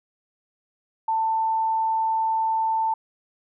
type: tone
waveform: sine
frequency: 890 Hz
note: A5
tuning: 20 cents sharp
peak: -20 dBFS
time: 1.08-2.94 s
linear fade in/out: 5 ms
effects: none